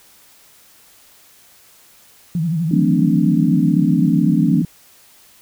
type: tone with vibrato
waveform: sine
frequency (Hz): 164.81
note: E3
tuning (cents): 0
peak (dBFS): -16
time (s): 2.35-4.65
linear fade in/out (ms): 2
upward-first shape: sine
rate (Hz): 12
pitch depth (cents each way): 120
type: chord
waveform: sine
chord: D dominant seventh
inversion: first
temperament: equal with one note detuned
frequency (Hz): 185 / 220 / 255.9 / 293.7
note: F#3 / A3 / C4 / D4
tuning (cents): 0 / 0 / -38 / 0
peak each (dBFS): -19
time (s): 2.71-4.62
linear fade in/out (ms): 5
effects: white hiss -49 dBFS RMS until 5.41 s